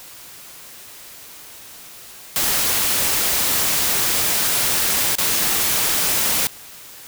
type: noise with dropouts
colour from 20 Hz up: white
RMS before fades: -19 dBFS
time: 2.36-6.47 s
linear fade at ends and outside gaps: 0 ms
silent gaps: 5.153-5.184 s
effects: white hiss -40 dBFS RMS until 7.07 s